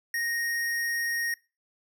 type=tone; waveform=square; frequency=1864.7 Hz; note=A#6; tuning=in tune; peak=-28 dBFS; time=0.14-1.34 s; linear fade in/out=2 ms; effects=noise-tail reverb RT60 0.3 s tail -22 dB re dry